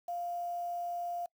sine tone with quantisation, 698.5 Hz, F5, in tune, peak -34 dBFS, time 0.08-1.26 s, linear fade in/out 5 ms, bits 9, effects noise-tail reverb RT60 0.1 s tail -25 dB re dry

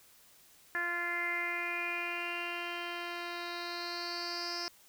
10% pulse tone with low-pass filter sweep, 346.9 Hz, F4, 12 cents flat, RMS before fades -37 dBFS, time 0.75-4.68 s, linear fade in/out 0 ms, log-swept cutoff 1800 to 5200 Hz, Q 7.8, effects white hiss -61 dBFS RMS until 4.88 s

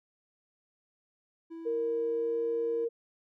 triangle tone with pitch glide, 329.6 to 333.2 Hz, E4 to E4, 0 to +19 cents, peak -38 dBFS, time 1.5-2.86 s, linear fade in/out 20 ms, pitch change +19 cents, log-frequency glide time 2.13-2.39 s
sine tone, 464.6 Hz, A#4, 6 cents flat, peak -28 dBFS, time 1.65-2.89 s, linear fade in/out 20 ms
effects none

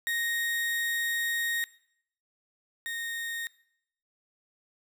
35% pulse tone pair in turn, 1864.7 / 1852.9 Hz, A#6 / A#6, 0 / -11 cents, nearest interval unison, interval 11 cents, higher first, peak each -26 / -31 dBFS, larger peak first, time 0.07-1.64 / 2.86-3.47 s, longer first, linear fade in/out 0 ms, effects noise-tail reverb RT60 0.7 s tail -20 dB re dry

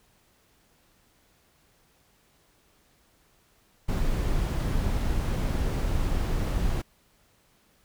brown noise, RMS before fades -26 dBFS, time 3.88-6.82 s, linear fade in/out 10 ms, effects pink hiss -64 dBFS RMS until 7.84 s

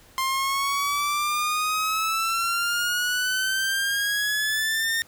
sawtooth exponential sweep, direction up, 1051 to 1833 Hz, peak -19 dBFS, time 0.18-5.02 s, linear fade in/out 0 ms, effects pink hiss -53 dBFS RMS until 5.07 s

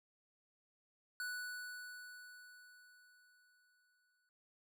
square tone with exponential decay, 1480 Hz, F#6, in tune, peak -40 dBFS, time 1.2-4.29 s, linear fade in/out 1 ms, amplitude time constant 670 ms, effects none

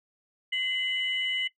sine tone pair together, 2048 / 2960 Hz, C7 / F#7, -38 / 0 cents, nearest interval tritone, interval 638 cents, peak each -28 dBFS, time 0.52-1.48 s, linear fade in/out 10 ms, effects noise-tail reverb RT60 0.1 s tail -19 dB re dry + tanh soft clip ceiling -18 dBFS

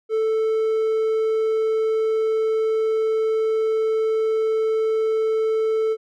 triangle tone, 440.7 Hz, A4, 3 cents sharp, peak -16 dBFS, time 0.09-5.97 s, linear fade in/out 50 ms, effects none

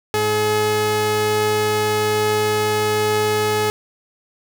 sawtooth tone pair together, 106.59 / 425.2 Hz, G#2 / G#4, +45 / +41 cents, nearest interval 2 octaves, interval 2396 cents, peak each -22 / -13 dBFS, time 0.14-3.7 s, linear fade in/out 0 ms, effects none

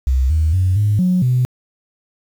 sine tone with pitch steps, 65.2 / 78.8 / 92.6 / 104.3 / 182.1 / 125.8 Hz, C2 / D#2 / F#2 / G#2 / F#3 / B2, -5 / +23 / +2 / +8 / -27 / +32 cents, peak -11 dBFS, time 0.07-1.45 s, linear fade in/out 0 ms, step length 230 ms, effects tanh soft clip ceiling -7 dBFS + 7-bit

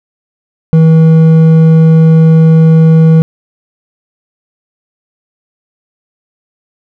triangle tone with hard clipping, 160.9 Hz, E3, 42 cents flat, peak -3 dBFS, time 0.73-3.22 s, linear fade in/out 0 ms, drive 9 dB, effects none

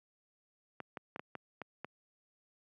clicks, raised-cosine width 0.5 ms, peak -26 dBFS, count 7, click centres 0.803 / 0.972 / 1.161 / 1.195 / 1.353 / 1.617 / 1.846 s, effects high-pass 150 Hz 12 dB/octave

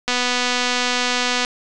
click train, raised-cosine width 0.2 ms, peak -3 dBFS, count 339, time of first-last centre 0.08-1.448 s, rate 247 Hz, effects resampled to 22050 Hz

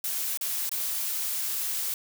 blue noise with dropouts, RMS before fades -30 dBFS, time 0.04-1.94 s, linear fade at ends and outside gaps 2 ms, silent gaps 0.374-0.411 / 0.693-0.715 s, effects none

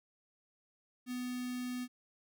square tone with notch filter, 249 Hz, B3, 14 cents sharp, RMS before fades -39 dBFS, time 1.06-1.88 s, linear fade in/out 50 ms, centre 820 Hz, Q 0.86, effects none

